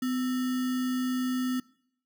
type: tone with sample-and-hold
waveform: sine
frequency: 253.6 Hz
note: B3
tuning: 46 cents sharp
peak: -26 dBFS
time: 0.02-1.6 s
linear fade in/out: 5 ms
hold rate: 1575 Hz
effects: noise-tail reverb RT60 0.7 s tail -23 dB re dry